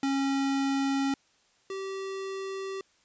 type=tone pair in turn; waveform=square; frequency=273.6 / 386.9 Hz; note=C#4 / G4; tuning=-23 / -23 cents; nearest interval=tritone; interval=600 cents; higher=second; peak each=-26 / -34 dBFS; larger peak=first; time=0.03-1.14 / 1.7-2.81 s; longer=neither; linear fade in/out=2 ms; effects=white hiss -66 dBFS RMS until 3.04 s + resampled to 16000 Hz